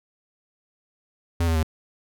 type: tone with pitch steps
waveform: square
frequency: 84.4 / 81.71 / 79.11 Hz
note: E2 / E2 / D#2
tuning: +41 / -15 / +29 cents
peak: -20 dBFS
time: 1.4-1.631 s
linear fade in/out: 5 ms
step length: 77 ms
effects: none